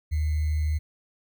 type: tone with sample-and-hold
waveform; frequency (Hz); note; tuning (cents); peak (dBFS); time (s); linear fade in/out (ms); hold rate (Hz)
sine; 76.6; D#2; -27; -22; 0.11-0.79; 20; 2100
effects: none